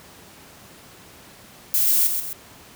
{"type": "noise with echo", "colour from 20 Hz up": "violet", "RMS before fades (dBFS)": -19, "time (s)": [1.74, 2.07], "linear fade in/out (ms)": 0, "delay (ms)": 130, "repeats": 2, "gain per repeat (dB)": -6, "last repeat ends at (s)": 2.33, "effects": ["pink hiss -46 dBFS RMS until 2.75 s", "high-pass 80 Hz 12 dB/octave"]}